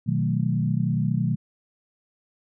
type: chord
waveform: sine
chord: B dominant seventh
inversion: none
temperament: equal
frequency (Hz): 123.47 / 155.56 / 185 / 220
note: B2 / D#3 / F#3 / A3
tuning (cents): 0 / 0 / 0 / 0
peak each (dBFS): -25 / -25 / -27 / -29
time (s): 0.06-1.36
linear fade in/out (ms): 20
effects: none